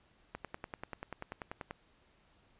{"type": "click train", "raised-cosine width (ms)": 0.5, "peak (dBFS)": -25, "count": 15, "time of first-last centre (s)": [0.35, 1.709], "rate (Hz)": 10.3, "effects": ["pink hiss -68 dBFS RMS until 2.59 s", "resampled to 8000 Hz"]}